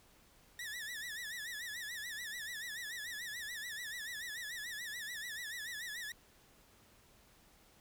sawtooth tone with vibrato, 1824 Hz, A#6, 38 cents flat, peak -38 dBFS, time 0.59-6.12 s, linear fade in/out 2 ms, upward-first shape sine, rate 6.9 Hz, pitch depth 140 cents each way, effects pink hiss -65 dBFS RMS until 7.8 s

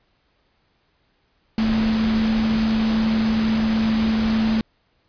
sine tone in noise, 221 Hz, A3, 8 cents sharp, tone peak -17 dBFS, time 1.58-4.61 s, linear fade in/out 2 ms, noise pink, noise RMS -28 dBFS, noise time 1.58-4.61 s, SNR +8 dB, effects pink hiss -65 dBFS RMS until 5.08 s + resampled to 11025 Hz

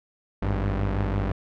sawtooth tone pair together, 51.98 / 98 Hz, G#1 / G2, +2 / 0 cents, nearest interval major seventh, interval 1098 cents, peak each -22 dBFS, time 0.42-1.32 s, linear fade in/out 5 ms, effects low-pass 2000 Hz 12 dB/octave

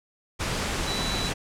sine tone in noise, 3951 Hz, B7, in tune, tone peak -31 dBFS, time 0.86-1.3 s, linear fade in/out 20 ms, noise pink, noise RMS -28 dBFS, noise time 0.39-1.34 s, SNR -6 dB, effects low-pass 8000 Hz 12 dB/octave

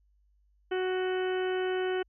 harmonic tone with a mistuned harmonic, 370.7 Hz, F#4, 3 cents sharp, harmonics 1 / 2 / 3 / 4 / 5 / 6 / 7 / 8, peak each -28 / -38 / -46 / -39 / -44 / -49 / -49 / -44 dBFS, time 0.71-2.03 s, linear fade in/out 10 ms, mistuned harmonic 8, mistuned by +23 cents, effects added 50 Hz sine -64 dBFS peak until 2.08 s

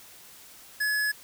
square tone, 1698 Hz, G#6, 38 cents sharp, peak -25 dBFS, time 0.8-1.12 s, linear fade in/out 10 ms, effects white hiss -50 dBFS RMS until 1.23 s

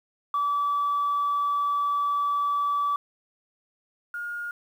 sine tone pair in turn, 1152 / 1424.4 Hz, D6 / F6, -34 / +34 cents, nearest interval major third, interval 368 cents, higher second, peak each -21 / -30 dBFS, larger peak first, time 0.34-2.96 / 4.14-4.51 s, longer first, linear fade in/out 2 ms, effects tanh soft clip ceiling -19 dBFS + 9-bit

